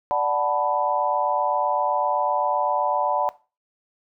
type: chord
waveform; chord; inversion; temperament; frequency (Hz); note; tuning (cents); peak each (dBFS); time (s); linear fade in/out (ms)
sine; B minor seventh; first; equal; 587.3 / 740 / 880 / 987.8; D5 / F#5 / A5 / B5; 0 / 0 / 0 / 0; -25; 0.11-3.29; 0
effects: noise-tail reverb RT60 0.3 s tail -18 dB re dry